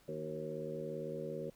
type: harmonic tone with a mistuned harmonic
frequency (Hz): 77.78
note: D#2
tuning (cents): 0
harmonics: 2 / 3 / 4 / 5 / 6 / 7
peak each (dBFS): -46 / -48 / -52 / -45 / -44 / -44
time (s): 0.08-1.5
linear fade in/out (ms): 5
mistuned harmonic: 5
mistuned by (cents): -56
effects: pink hiss -67 dBFS RMS until 1.55 s